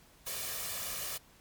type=noise with comb filter; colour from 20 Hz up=white; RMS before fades=-38 dBFS; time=0.26-1.18 s; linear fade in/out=10 ms; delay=1.7 ms; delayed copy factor=+0.55; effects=pink hiss -61 dBFS RMS until 1.4 s + MP3 96 kbps